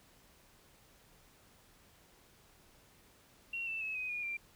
sine tone with pitch steps, 2738 / 2660 / 2584 / 2511 / 2439 / 2370 Hz, F7 / E7 / E7 / D#7 / D#7 / D7, -35 / +15 / -35 / +15 / -35 / +15 cents, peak -36 dBFS, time 3.53-4.37 s, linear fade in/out 5 ms, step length 140 ms, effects pink hiss -64 dBFS RMS until 4.55 s

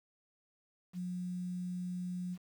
sine tone with quantisation, 180 Hz, F#3, 47 cents flat, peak -36 dBFS, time 0.93-2.38 s, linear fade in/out 50 ms, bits 10, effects none

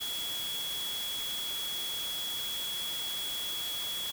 sine tone in noise, 3355 Hz, G#7, 17 cents sharp, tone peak -34 dBFS, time 0-4.12 s, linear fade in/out 20 ms, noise white, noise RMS -40 dBFS, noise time 0-4.12 s, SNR +3 dB, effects none

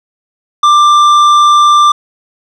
sine tone with tanh clipping, 1184 Hz, D6, 14 cents sharp, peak -5 dBFS, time 0.63-1.92 s, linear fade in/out 5 ms, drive 10 dB, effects none

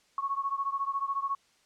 sine beating tone pair, 1100 / 1114 Hz, C#6 / C#6, -14 / +8 cents, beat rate 14 Hz, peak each -31 / -33 dBFS, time 0.18-1.35 s, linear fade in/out 2 ms, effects white hiss -66 dBFS RMS until 1.65 s + low-pass 7000 Hz 12 dB/octave

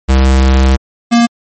square tone pair in turn, 66 / 235.2 Hz, C2 / A#3, +16 / +16 cents, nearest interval octave + minor seventh, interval 2200 cents, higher second, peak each -6 dBFS, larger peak neither, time 0.08-0.77 / 1.11-1.27 s, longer first, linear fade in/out 20 ms, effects MP3 32 kbps

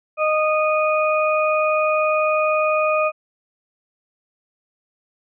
harmonic tone, 618 Hz, D#5, 12 cents flat, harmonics 1 / 2 / 4, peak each -18 / -21 / -24 dBFS, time 0.17-3.12 s, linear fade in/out 50 ms, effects none

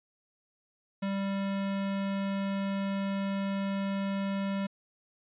square tone, 196.4 Hz, G3, 4 cents sharp, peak -30 dBFS, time 1.02-4.67 s, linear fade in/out 10 ms, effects resampled to 8000 Hz

